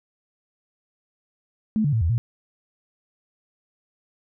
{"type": "tone with pitch steps", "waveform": "sine", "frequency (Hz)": [217, 145.5, 112.2, 82.4, 117.3], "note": ["A3", "D3", "A2", "E2", "A#2"], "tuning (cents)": [-24, -16, 34, 0, 11], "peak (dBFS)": -18, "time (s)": [1.76, 2.18], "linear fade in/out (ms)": 0, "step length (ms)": 84, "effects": []}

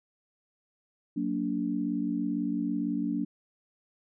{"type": "chord", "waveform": "sine", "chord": "Gb augmented", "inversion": "none", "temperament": "just", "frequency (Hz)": [185, 231.2, 289.1], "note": ["Gb3", "Bb3", "D4"], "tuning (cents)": [0, -14, -27], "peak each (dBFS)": [-34, -32, -30], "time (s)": [1.16, 3.25], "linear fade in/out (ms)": 10, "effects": []}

